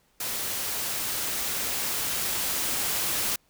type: noise with level ramp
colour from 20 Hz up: white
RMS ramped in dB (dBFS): -31 to -27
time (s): 0.2-3.36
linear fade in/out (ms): 5
effects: pink hiss -66 dBFS RMS until 3.49 s